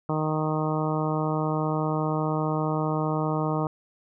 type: harmonic tone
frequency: 155.1 Hz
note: D#3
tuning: 5 cents flat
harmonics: 1 / 2 / 3 / 4 / 5 / 6 / 7 / 8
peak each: -27 / -30 / -32 / -33 / -34 / -35 / -35 / -36 dBFS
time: 0.09-3.67 s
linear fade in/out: 2 ms
effects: none